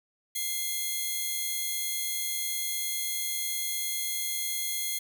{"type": "tone pair together", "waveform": "5% pulse", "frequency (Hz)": [2093, 3333], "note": ["C7", "G#7"], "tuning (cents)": [0, 5], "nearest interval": "minor sixth", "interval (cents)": 805, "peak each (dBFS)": -23, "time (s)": [0.35, 4.99], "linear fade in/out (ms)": 10, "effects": []}